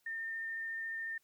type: tone with vibrato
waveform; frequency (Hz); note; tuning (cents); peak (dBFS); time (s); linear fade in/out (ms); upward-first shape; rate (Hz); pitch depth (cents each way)
sine; 1812; A#6; -50; -37; 0.06-1.18; 5; sine; 14; 8
effects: white hiss -75 dBFS RMS until 1.23 s